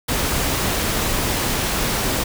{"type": "noise", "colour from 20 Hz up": "pink", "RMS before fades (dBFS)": -21, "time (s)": [0.08, 2.24], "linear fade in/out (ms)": 10, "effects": []}